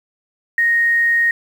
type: tone with quantisation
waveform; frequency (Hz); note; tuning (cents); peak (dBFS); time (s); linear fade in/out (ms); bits
sine; 1864.7; A#6; 0; -12; 0.58-1.31; 2; 7
effects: none